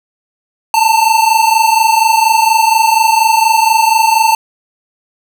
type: tone pair together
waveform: square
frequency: 879 / 903.2 Hz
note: A5 / A5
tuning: -2 / +45 cents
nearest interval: unison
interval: 47 cents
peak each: -11 dBFS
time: 0.74-4.35 s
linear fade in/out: 2 ms
effects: none